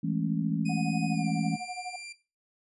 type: chord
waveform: sine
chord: A major seventh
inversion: second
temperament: just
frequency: 165 / 206.2 / 220 / 275 Hz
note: E3 / G#3 / A3 / C#4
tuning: +2 / -12 / 0 / -14 cents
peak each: -30 / -33 / -33 / -33 dBFS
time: 0.03-1.56 s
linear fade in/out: 10 ms
type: tone with pitch glide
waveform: sawtooth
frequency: 2496 to 2372 Hz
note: D#7 to D7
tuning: +5 to +17 cents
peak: -36 dBFS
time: 0.65-2.13 s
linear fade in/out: 10 ms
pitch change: -88 cents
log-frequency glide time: 1.11-1.27 s
type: tone with tremolo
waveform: sine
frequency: 730 Hz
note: F#5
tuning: 24 cents flat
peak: -33 dBFS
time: 0.69-1.96 s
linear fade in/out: 5 ms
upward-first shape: sine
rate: 12 Hz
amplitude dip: 90%
effects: noise-tail reverb RT60 0.3 s tail -17 dB re dry + resampled to 24000 Hz